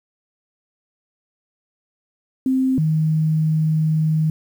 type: tone pair in turn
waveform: sine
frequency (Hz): 261.6 / 156.79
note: C4 / D#3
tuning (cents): 0 / +14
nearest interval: major sixth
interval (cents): 886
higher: first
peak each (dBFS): -15 / -15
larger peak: neither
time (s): 2.46-2.78 / 2.78-4.3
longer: second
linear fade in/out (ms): 2
effects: 8-bit